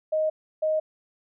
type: tone pair in turn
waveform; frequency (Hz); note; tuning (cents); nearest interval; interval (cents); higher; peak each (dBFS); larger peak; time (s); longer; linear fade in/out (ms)
sine; 624 / 624; D#5 / D#5; +5 / +5; unison; 0; neither; -21; neither; 0.12-0.3 / 0.62-0.8; neither; 10
effects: none